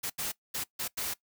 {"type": "noise bursts at uneven times", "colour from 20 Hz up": "white", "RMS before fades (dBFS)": -34, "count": 5, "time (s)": [[0.03, 0.1], [0.18, 0.32], [0.54, 0.64], [0.79, 0.88], [0.97, 1.14]], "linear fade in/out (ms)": 10, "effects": ["noise-tail reverb RT60 0.1 s tail -20 dB re dry"]}